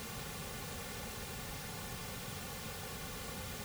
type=noise with comb filter; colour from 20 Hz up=pink; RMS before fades=-44 dBFS; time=0-3.64 s; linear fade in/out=0 ms; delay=3.1 ms; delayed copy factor=-0.7; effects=none